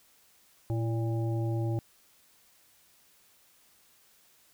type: harmonic tone with a mistuned harmonic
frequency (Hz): 115.5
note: A#2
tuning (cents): -16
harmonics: 1 / 3 / 5 / 7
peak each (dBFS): -28 / -35 / -42 / -44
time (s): 0.7-1.79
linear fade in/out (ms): 0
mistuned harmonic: 3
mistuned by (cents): -52
effects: white hiss -63 dBFS RMS until 4.53 s